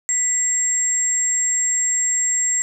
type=tone pair together; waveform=sine; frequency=1982 / 7535 Hz; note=B6 / A#8; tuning=+6 / +18 cents; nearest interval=octave + major seventh; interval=2312 cents; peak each=-28 / -17 dBFS; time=0.09-2.62 s; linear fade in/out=0 ms; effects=none